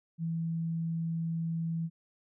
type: tone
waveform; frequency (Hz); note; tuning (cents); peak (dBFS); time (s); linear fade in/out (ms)
sine; 164.81; E3; 0; -30; 0.18-1.9; 50
effects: none